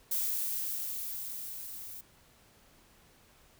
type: noise with level ramp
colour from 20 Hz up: violet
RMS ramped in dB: -31 to -45 dBFS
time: 0.11-2.01 s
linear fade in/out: 5 ms
effects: pink hiss -62 dBFS RMS until 3.59 s